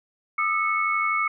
sine tone cluster, 1211 / 1303 / 2200 Hz, D#6 / E6 / C#7, -47 / -20 / -14 cents, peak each -25 / -28 / -24 dBFS, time 0.38-1.28 s, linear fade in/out 5 ms, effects none

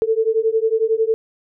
sine beating tone pair, 440 / 451 Hz, A4 / A4, 0 / +43 cents, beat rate 11 Hz, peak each -18 dBFS, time 0.02-1.14 s, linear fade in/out 0 ms, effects none

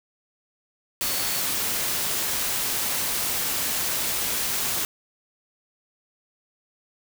sine tone in noise, 4435 Hz, C#8, in tune, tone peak -35 dBFS, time 1.02-1.41 s, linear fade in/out 0 ms, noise white, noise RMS -26 dBFS, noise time 1.01-4.85 s, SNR -12 dB, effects none

